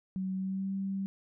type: tone with pitch glide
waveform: sine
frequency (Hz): 188.7 to 194.34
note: F#3 to G3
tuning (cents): +34 to -15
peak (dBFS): -31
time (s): 0.16-1.06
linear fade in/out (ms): 0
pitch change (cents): +51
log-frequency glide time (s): 0.34-0.73
effects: none